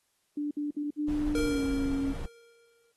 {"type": "tone bursts", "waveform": "sine", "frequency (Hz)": 293.7, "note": "D4", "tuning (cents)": 0, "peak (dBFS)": -29, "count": 3, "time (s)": [0.37, 0.906], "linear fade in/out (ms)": 5, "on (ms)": 140, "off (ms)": 58}
{"type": "tone with pitch glide", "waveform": "sine", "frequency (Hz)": [297.9, 274.8], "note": ["D4", "C#4"], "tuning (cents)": [25, -15], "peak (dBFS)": -27, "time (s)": [0.96, 2.15], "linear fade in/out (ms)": 50, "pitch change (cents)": -140, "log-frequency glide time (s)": [1.44, 1.62]}
{"type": "noise", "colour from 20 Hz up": "brown", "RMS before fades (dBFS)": -36, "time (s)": [1.08, 2.26], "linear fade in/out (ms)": 5}
{"type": "tone with exponential decay", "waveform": "square", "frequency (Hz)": 466.2, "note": "A#4", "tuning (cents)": 0, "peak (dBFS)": -29, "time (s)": [1.35, 2.92], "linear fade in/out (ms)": 2, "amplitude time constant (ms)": 340}
{"effects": ["white hiss -74 dBFS RMS until 2.96 s", "AAC 32 kbps"]}